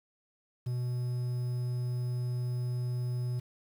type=tone with quantisation; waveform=triangle; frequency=123.47 Hz; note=B2; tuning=in tune; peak=-28 dBFS; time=0.66-3.4 s; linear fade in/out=10 ms; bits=9; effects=none